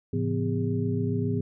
sine tone cluster, 108.3 / 135.6 / 168.6 / 250.4 / 405.9 Hz, A2 / C#3 / E3 / B3 / G#4, -27 / -38 / +39 / +24 / -40 cents, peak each -28 / -34 / -31 / -30 / -32 dBFS, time 0.13-1.41 s, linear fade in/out 5 ms, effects none

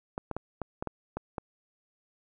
clicks, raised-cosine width 1 ms, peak -19 dBFS, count 8, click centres 0.179 / 0.313 / 0.366 / 0.617 / 0.825 / 0.873 / 1.17 / 1.382 s, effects none

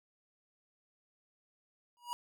square tone with exponential growth, 962 Hz, B5, 46 cents flat, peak -33 dBFS, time 1.97-2.13 s, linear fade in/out 0 ms, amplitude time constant 34 ms, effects none

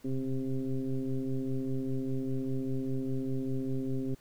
sine tone with frequency modulation, 130.5 Hz, C3, 4 cents flat, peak -29 dBFS, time 0.04-4.15 s, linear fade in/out 10 ms, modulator 133 Hz, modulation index 1.8, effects pink hiss -62 dBFS RMS until 4.2 s

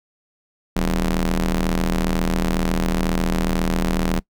sawtooth ring-modulated tone, 82.1 Hz, E2, 6 cents flat, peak -11 dBFS, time 0.76-4.2 s, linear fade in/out 5 ms, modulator 106 Hz, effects noise-tail reverb RT60 0.1 s tail -22 dB re dry

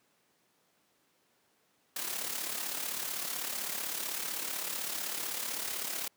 white noise with amplitude modulation, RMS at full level -34 dBFS, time 1.96-6.08 s, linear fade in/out 5 ms, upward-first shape sine, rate 35.8 Hz, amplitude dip 55%, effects pink hiss -71 dBFS RMS until 6.16 s + high-pass 200 Hz 12 dB/octave

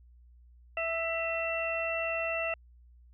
harmonic tone with a mistuned harmonic, 659.3 Hz, E5, in tune, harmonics 1 / 2 / 3 / 4, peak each -33 / -39 / -39 / -33 dBFS, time 0.77-2.54 s, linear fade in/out 2 ms, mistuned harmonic 4, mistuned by +40 cents, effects added 60 Hz sine -54 dBFS peak until 3.13 s

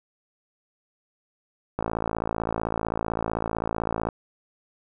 click train, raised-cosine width 1 ms, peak -12 dBFS, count 129, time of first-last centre 1.79-4.088 s, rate 55.7 Hz, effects none

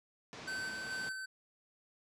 pink low-pass noise, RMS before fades -47 dBFS, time 0.33-1.09 s, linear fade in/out 0 ms, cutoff 6100 Hz, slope 24 dB/octave
square tone with tremolo, 1535 Hz, G6, 37 cents flat, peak -38 dBFS, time 0.47-1.26 s, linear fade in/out 10 ms, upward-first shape square, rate 2.3 Hz, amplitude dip 30%
effects high-pass 150 Hz 12 dB/octave + low-pass 10000 Hz 12 dB/octave

